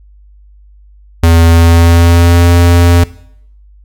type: tone with pitch glide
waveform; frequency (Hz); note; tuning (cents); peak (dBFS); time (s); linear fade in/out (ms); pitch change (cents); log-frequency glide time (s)
square; 83.3 to 86.44; E2 to F2; +19 to -17; -4; 1.23-3.04; 5; +64; 1.46-2.5
effects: noise-tail reverb RT60 0.7 s tail -19 dB re dry + added 50 Hz sine -37 dBFS peak until 3.84 s